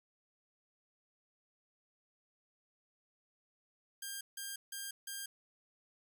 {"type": "tone bursts", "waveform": "5% pulse", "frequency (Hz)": 1602, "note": "G6", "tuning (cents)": 37, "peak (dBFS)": -30, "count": 4, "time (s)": [4.02, 5.26], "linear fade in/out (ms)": 5, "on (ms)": 190, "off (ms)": 160, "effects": []}